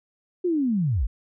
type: linear sweep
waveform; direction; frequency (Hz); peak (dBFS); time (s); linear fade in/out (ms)
sine; down; 370 to 39.38; -20; 0.44-1.07; 10
effects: none